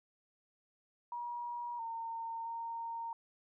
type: tone with pitch steps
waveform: sine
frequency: 957 / 914 / 922 Hz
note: A#5 / A#5 / A#5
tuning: +45 / -34 / -19 cents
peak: -38 dBFS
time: 1.12-3.13 s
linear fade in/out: 2 ms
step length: 670 ms
effects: none